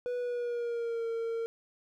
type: tone with pitch glide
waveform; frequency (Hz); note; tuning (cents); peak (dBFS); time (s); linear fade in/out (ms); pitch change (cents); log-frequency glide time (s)
triangle; 491 to 458.1; B4 to A#4; -10 to -30; -29; 0.06-1.46; 0; -120; 0.18-1.07
effects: none